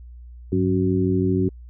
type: harmonic tone with a mistuned harmonic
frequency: 92.9 Hz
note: F#2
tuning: 7 cents sharp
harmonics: 1 / 2 / 3 / 4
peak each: -23 / -23 / -23 / -23 dBFS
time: 0.52-1.49 s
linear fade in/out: 5 ms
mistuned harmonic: 1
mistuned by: +130 cents
effects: added 60 Hz sine -38 dBFS peak until 1.69 s